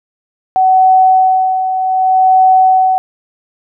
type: tone with tremolo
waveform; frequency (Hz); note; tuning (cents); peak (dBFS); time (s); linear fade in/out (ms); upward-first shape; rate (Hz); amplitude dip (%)
sine; 752; F#5; +28; -4; 0.56-2.98; 0; sine; 0.65; 60
effects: none